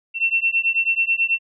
sine beating tone pair, 2700 / 2709.2 Hz, E7 / E7, +41 / +47 cents, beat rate 9.2 Hz, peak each -20 dBFS, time 0.14-1.39 s, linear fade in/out 50 ms, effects none

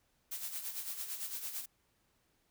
blue noise with tremolo, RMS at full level -39 dBFS, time 0.31-1.66 s, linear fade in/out 10 ms, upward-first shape sine, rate 8.9 Hz, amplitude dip 60%, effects pink hiss -75 dBFS RMS until 2.5 s

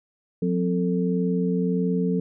sine tone cluster, 179.4 / 261 / 442.9 Hz, F3 / C4 / A4, +47 / -4 / +11 cents, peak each -22 / -28 / -27 dBFS, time 0.42-2.2 s, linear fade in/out 5 ms, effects none

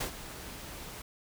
pink noise with ADSR envelope, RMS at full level -32 dBFS, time 0-1.02 s, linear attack 11 ms, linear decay 91 ms, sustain -12 dB, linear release 5 ms, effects none

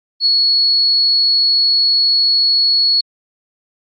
sine tone with ADSR envelope, 4367 Hz, C#8, 27 cents flat, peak -8 dBFS, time 0.2-3.01 s, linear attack 62 ms, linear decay 5 ms, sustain -2 dB, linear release 8 ms, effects Opus 48 kbps

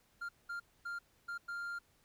triangle tone bursts at uneven times, 1396.9 Hz, F6, in tune, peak -37 dBFS, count 5, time 0.21-0.29 / 0.49-0.6 / 0.85-0.99 / 1.28-1.38 / 1.48-1.79 s, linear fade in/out 10 ms, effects pink hiss -71 dBFS RMS until 2.04 s

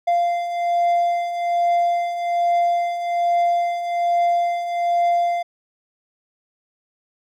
triangle beating tone pair, 693 / 694.2 Hz, F5 / F5, -14 / -11 cents, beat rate 1.2 Hz, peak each -23 / -16 dBFS, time 0.07-5.43 s, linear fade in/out 10 ms, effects none

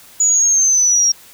sine linear sweep, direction down, 6900 to 5588 Hz, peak -10 dBFS, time 0.2-1.12 s, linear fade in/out 5 ms, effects white hiss -43 dBFS RMS until 1.33 s

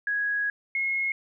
sine tone pair in turn, 1661.2 / 2163 Hz, G#6 / C#7, 0 / -43 cents, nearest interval perfect fourth, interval 457 cents, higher second, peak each -24 dBFS, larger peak neither, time 0.07-0.5 / 0.75-1.12 s, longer first, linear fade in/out 2 ms, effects none

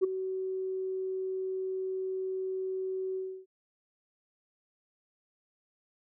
sine tone with ADSR envelope, 377.2 Hz, F#4, 33 cents sharp, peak -18 dBFS, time 0.01-3.46 s, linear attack 30 ms, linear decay 12 ms, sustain -13 dB, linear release 300 ms, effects tanh soft clip ceiling -19 dBFS

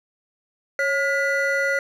triangle tone cluster, 551 / 1431 / 1985 Hz, C#5 / F6 / B6, -11 / +42 / +8 cents, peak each -22 dBFS, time 0.79-1.79 s, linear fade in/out 2 ms, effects none

